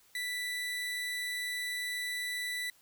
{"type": "tone", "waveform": "30% pulse", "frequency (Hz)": 1975.5, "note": "B6", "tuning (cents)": 0, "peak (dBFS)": -31, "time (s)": [0.15, 2.7], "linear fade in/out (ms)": 2, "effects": ["white hiss -64 dBFS RMS until 2.81 s"]}